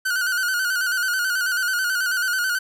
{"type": "tone with vibrato", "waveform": "45% pulse", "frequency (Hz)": 1480, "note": "F#6", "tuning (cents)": 0, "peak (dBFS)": -20, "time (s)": [0.05, 2.59], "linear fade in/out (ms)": 10, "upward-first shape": "square", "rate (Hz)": 9.2, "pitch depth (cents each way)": 55, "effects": []}